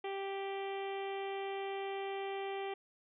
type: harmonic tone with a mistuned harmonic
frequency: 392 Hz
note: G4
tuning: in tune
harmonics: 1 / 2 / 3 / 4 / 5 / 6 / 7 / 8 / 9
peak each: -39 / -42 / -52 / -58 / -51 / -51 / -55 / -53 / -63 dBFS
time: 0.04-2.74 s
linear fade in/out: 5 ms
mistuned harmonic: 9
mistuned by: -16 cents
effects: none